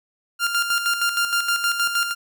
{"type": "tone with tremolo", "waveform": "sawtooth", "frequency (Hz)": 1396.9, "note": "F6", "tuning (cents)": 0, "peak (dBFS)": -14, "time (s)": [0.39, 2.15], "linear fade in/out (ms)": 50, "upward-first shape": "square", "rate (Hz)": 6.4, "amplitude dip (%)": 55, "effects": []}